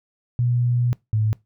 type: tone pair in turn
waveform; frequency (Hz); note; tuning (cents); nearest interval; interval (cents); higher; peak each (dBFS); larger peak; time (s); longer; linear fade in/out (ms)
sine; 121.6 / 108.33; B2 / A2; -26 / -26; major second; 200; first; -17; neither; 0.39-0.93 / 1.13-1.33; first; 0
effects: noise-tail reverb RT60 0.2 s tail -22 dB re dry